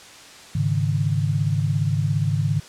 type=chord; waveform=sine; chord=Ab suspended fourth; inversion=none; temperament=just; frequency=103.83 / 138.43 / 155.74 Hz; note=Ab2 / Db3 / Eb3; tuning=0 / -2 / +2 cents; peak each=-23 dBFS; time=0.55-2.6 s; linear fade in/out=5 ms; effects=white hiss -43 dBFS RMS until 2.68 s + low-pass 7000 Hz 12 dB/octave